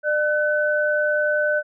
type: tone pair together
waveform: sine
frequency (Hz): 599 / 1509.4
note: D5 / F#6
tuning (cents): +34 / +34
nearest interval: octave + major third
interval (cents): 1600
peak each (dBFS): -20 / -21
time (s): 0.03-1.63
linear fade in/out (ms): 50
effects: none